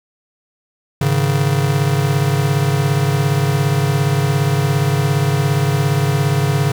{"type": "chord", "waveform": "square", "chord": "Ab suspended fourth", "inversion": "none", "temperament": "just", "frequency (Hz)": [103.83, 138.43, 155.74], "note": ["Ab2", "Db3", "Eb3"], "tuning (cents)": [0, -2, 2], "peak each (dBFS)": [-22, -16, -21], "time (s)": [1.01, 6.72], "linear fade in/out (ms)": 5, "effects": ["7-bit"]}